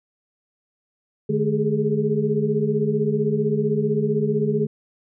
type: tone cluster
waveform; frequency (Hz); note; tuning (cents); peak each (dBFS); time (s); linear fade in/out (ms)
sine; 150.4 / 214.7 / 409 / 424.6; D3 / A3 / G#4 / G#4; +42 / -42 / -26 / +38; -24; 1.29-4.67; 10
effects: none